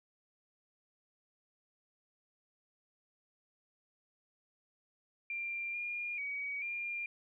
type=tone with pitch steps; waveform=sine; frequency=2379 / 2417 / 2262 / 2399 Hz; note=D7 / D7 / C#7 / D7; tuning=+22 / +49 / +34 / +36 cents; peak=-36 dBFS; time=5.3-7.06 s; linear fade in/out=2 ms; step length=440 ms; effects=13-bit